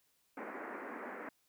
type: band-pass noise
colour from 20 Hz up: pink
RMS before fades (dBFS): -45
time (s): 0.37-1.29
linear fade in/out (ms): 2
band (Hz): 230 to 2100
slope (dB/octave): 48
effects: white hiss -75 dBFS RMS until 1.48 s